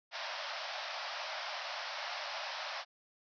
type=band-pass noise; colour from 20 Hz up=pink; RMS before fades=-41 dBFS; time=0.11-2.85 s; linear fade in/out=50 ms; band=570 to 5600 Hz; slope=96 dB/octave; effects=none